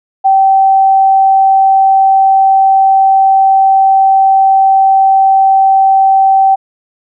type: tone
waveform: sine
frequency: 774 Hz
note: G5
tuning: 22 cents flat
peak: -4 dBFS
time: 0.24-6.56 s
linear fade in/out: 20 ms
effects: none